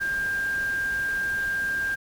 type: tone in noise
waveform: sine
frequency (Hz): 1597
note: G6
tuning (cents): +32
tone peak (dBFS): -24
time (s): 0-1.96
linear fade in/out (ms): 20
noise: pink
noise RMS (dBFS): -41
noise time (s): 0-1.96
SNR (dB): +14
effects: none